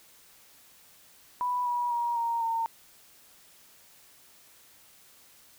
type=tone with pitch steps; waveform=sine; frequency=987 / 967.8 / 949 / 930.5 / 912.4 Hz; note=B5 / B5 / A#5 / A#5 / A#5; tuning=-1 / -35 / +31 / -3 / -37 cents; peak=-26 dBFS; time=1.41-2.66 s; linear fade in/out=0 ms; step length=250 ms; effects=white hiss -57 dBFS RMS until 5.58 s